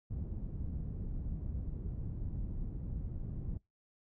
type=low-pass noise; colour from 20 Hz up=pink; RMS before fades=-39 dBFS; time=0.1-3.58 s; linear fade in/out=10 ms; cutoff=160 Hz; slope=12 dB/octave; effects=noise-tail reverb RT60 0.2 s tail -24 dB re dry